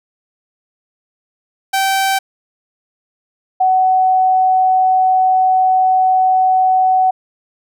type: tone pair in turn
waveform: sawtooth / sine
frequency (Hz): 775 / 749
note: G5 / F#5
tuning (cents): -20 / +21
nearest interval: minor second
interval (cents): 59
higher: first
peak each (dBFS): -9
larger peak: neither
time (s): 1.73-2.19 / 3.6-7.11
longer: second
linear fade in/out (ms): 10
effects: none